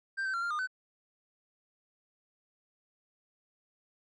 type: tone with pitch steps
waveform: triangle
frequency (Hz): 1576 / 1541 / 1374 / 1395 / 1217 / 1514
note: G6 / G6 / F6 / F6 / D#6 / F#6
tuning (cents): +9 / -30 / -29 / -2 / -39 / +39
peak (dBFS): -29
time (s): 0.17-0.674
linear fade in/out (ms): 20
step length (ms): 84
effects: resampled to 22050 Hz

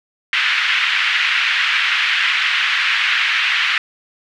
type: band-pass noise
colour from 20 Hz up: white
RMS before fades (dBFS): -17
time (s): 0.33-3.78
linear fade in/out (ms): 2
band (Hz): 1500 to 2900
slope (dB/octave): 24
effects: none

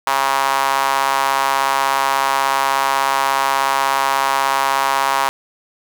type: tone with high-pass filter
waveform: sawtooth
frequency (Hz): 136.5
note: C#3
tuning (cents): -26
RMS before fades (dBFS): -17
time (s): 0.07-5.29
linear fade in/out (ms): 0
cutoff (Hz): 950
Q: 3.3
effects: none

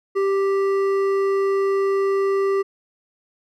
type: tone with hard clipping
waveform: sine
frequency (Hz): 392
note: G4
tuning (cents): 0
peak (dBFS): -19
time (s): 0.15-2.63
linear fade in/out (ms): 20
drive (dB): 9
effects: none

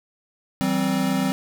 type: chord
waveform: square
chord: C major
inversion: first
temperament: equal with one note detuned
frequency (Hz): 164.81 / 192.41 / 261.6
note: E3 / G3 / C4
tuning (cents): 0 / -32 / 0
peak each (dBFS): -30 / -24 / -24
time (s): 0.61-1.32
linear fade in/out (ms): 0
effects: none

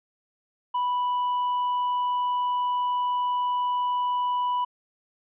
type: tone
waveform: triangle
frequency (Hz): 987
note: B5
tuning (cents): -1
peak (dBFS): -21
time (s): 0.74-4.65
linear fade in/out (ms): 10
effects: resampled to 8000 Hz

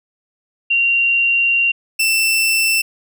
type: tone pair in turn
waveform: sine / sawtooth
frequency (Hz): 2762 / 2673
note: F7 / E7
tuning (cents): -20 / +23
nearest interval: minor second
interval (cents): 57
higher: first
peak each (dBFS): -12 / -10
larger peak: second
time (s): 0.7-1.72 / 1.99-2.82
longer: first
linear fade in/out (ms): 10
effects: none

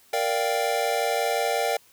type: chord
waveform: square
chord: G minor seventh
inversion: first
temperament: equal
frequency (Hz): 466.2 / 587.3 / 698.5 / 784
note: Bb4 / D5 / F5 / G5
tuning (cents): 0 / 0 / 0 / 0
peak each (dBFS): -29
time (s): 0.13-1.77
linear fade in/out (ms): 5
effects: white hiss -57 dBFS RMS until 1.92 s

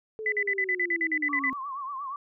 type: linear sweep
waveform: sine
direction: down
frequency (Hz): 440 to 261.6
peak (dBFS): -33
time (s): 0.19-1.53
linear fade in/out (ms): 0
type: tone bursts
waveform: sine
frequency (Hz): 2000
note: B6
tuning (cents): +21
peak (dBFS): -23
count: 12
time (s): 0.26-1.498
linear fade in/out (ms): 2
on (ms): 61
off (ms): 46
type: tone with vibrato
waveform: sine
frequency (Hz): 1100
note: C#6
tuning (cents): -14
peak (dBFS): -32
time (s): 1.29-2.16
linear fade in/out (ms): 2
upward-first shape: triangle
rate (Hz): 8.5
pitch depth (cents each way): 120
effects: none

